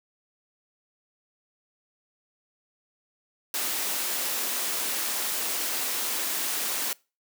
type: high-pass noise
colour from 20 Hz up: white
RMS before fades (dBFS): -29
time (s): 3.54-6.93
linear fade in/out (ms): 2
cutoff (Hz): 230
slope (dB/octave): 24
effects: noise-tail reverb RT60 0.3 s tail -24 dB re dry